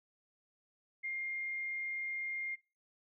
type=tone; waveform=sine; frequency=2118 Hz; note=C7; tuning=21 cents sharp; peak=-36 dBFS; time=1.03-2.56 s; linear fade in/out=20 ms; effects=noise-tail reverb RT60 0.3 s tail -21 dB re dry